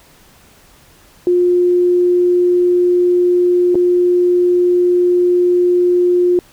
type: tone with dropouts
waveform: sine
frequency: 355.6 Hz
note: F4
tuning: 31 cents sharp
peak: -9 dBFS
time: 1.27-6.39 s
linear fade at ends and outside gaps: 1 ms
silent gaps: 3.746-3.754 s
effects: pink hiss -47 dBFS RMS until 6.52 s